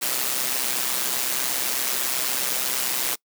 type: noise with amplitude modulation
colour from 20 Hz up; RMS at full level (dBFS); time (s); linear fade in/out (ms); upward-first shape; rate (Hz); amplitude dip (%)
white; -22; 0.01-3.16; 20; sine; 128; 65
effects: noise-tail reverb RT60 0.1 s tail -25 dB re dry + high-pass 200 Hz 12 dB/octave